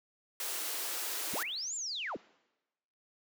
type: high-pass noise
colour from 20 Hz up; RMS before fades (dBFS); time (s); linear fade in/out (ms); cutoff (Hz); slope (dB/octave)
white; -37; 0.4-1.43; 2; 290; 96
type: linear two-way sweep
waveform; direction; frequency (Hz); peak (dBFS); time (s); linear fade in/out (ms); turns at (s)
sine; up then down; 46.2 to 7459 to 105.6; -35; 1.33-2.17; 10; 1.75
effects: noise-tail reverb RT60 1.0 s tail -22 dB re dry